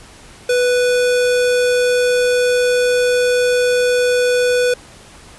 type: tone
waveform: square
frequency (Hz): 493.9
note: B4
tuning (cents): 0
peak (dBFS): -13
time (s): 0.49-4.74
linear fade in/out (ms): 5
effects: pink hiss -41 dBFS RMS until 5.38 s + resampled to 24000 Hz